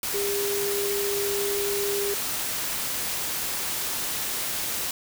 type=tone in noise; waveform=sine; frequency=403 Hz; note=G4; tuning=48 cents sharp; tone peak=-26 dBFS; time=0.14-2.14 s; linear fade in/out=2 ms; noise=white; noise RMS=-29 dBFS; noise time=0.03-4.91 s; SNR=0 dB; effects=none